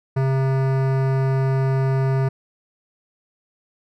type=tone with hard clipping; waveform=sine; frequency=133.6 Hz; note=C3; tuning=36 cents sharp; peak=-19 dBFS; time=0.16-2.29 s; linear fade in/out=10 ms; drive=18 dB; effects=none